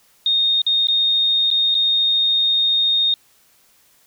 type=tone with dropouts; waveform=sine; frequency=3693 Hz; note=A#7; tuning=17 cents flat; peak=-14 dBFS; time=0.26-3.14 s; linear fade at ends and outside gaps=2 ms; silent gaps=0.618-0.665 / 0.871-0.884 / 1.504-1.512 / 1.745-1.75 s; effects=white hiss -56 dBFS RMS until 4.06 s